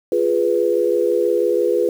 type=chord; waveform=sine; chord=F diminished; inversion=none; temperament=equal; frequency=349.2 / 415.3 / 493.9 Hz; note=F4 / Ab4 / Cb5; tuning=0 / 0 / 0 cents; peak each=-20 / -19 / -18 dBFS; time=0.12-1.89 s; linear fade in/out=2 ms; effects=7-bit